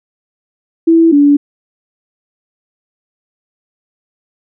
sine tone pair in turn, 329.6 / 287.5 Hz, E4 / D4, 0 / -37 cents, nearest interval major second, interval 237 cents, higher first, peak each -4 dBFS, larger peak neither, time 0.87-1.12 / 1.12-1.37 s, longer neither, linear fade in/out 10 ms, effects none

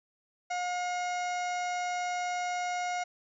harmonic tone with a mistuned harmonic, 716 Hz, F5, 43 cents sharp, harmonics 1 / 2 / 3 / 4 / 5 / 6 / 7 / 8 / 9 / 10, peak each -31 / -41 / -39 / -49 / -51 / -53 / -54 / -46 / -54 / -52 dBFS, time 0.5-3.04 s, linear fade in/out 10 ms, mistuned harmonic 5, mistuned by +100 cents, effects none

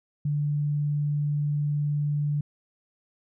sine tone, 146.83 Hz, D3, in tune, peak -23 dBFS, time 0.25-2.41 s, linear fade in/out 5 ms, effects none

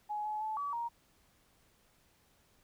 sine tone with pitch steps, 840 / 851 / 868 / 1143 / 938 Hz, G#5 / G#5 / A5 / D6 / A#5, +19 / +42 / -24 / -47 / +11 cents, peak -34 dBFS, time 0.09-0.89 s, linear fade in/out 20 ms, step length 160 ms, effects pink hiss -69 dBFS RMS until 2.63 s

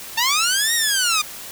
10% pulse linear two-way sweep, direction up then down, 882 to 1904 to 1196 Hz, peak -8 dBFS, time 0.17-1.22 s, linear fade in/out 10 ms, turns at 0.74 s, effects white hiss -35 dBFS RMS until 1.51 s

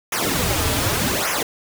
pink noise with flanger, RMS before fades -21 dBFS, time 0.12-1.43 s, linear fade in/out 5 ms, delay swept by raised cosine 0.23 to 5.63 ms, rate 0.85 Hz, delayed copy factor -0.95, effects none

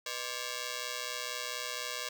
5% pulse ring-modulated tone, 554.4 Hz, C#5, in tune, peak -21 dBFS, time 0.06-2.09 s, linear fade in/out 5 ms, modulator 62.1 Hz, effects none

